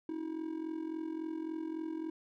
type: tone with amplitude modulation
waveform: triangle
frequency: 320 Hz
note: D#4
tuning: 49 cents sharp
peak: -31 dBFS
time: 0.09-2.1 s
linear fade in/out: 2 ms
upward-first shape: sine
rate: 43.6 Hz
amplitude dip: 75%
effects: none